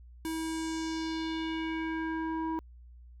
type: tone with low-pass filter sweep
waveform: square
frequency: 322.2 Hz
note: E4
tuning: 39 cents flat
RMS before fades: -34 dBFS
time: 0.25-2.59 s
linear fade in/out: 0 ms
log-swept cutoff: 12000 to 940 Hz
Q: 2.2
effects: added 60 Hz sine -49 dBFS peak until 3.2 s